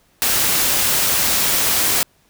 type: noise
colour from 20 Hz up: white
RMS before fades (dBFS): -17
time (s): 0.22-2.03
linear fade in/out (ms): 0
effects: pink hiss -58 dBFS RMS until 2.29 s

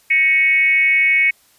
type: tone with frequency modulation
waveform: sine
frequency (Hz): 2217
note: C#7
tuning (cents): 0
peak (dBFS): -11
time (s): 0.1-1.31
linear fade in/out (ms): 10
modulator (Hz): 315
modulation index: 0.62
effects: white hiss -54 dBFS RMS until 1.58 s + resampled to 32000 Hz

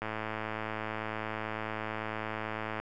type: click train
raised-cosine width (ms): 0.5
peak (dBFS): -20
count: 304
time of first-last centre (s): 0.02-2.8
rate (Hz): 109
effects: none

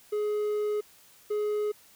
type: tone bursts at uneven times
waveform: triangle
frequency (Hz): 420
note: G#4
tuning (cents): +19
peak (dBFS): -24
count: 2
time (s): 0.12-0.81 / 1.3-1.72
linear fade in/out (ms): 10
effects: white hiss -57 dBFS RMS until 1.95 s

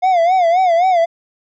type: tone with vibrato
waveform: triangle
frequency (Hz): 710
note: F5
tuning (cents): +28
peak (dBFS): -8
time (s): 0.02-1.06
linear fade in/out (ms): 20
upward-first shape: sine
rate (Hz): 3.8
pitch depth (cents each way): 120
effects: resampled to 16000 Hz

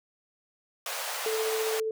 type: high-pass noise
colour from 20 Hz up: pink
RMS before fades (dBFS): -34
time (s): 0.86-1.8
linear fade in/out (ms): 2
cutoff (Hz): 520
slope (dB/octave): 48
type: tone with tremolo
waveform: sine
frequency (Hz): 440.3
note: A4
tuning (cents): +1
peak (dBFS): -26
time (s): 1.26-1.91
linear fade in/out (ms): 2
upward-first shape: triangle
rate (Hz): 15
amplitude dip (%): 30
effects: none

